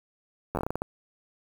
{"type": "slowing click train", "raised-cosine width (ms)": 1, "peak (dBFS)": -15, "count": 10, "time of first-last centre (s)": [0.55, 0.819], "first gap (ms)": 10, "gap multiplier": 1.26, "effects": ["7-bit"]}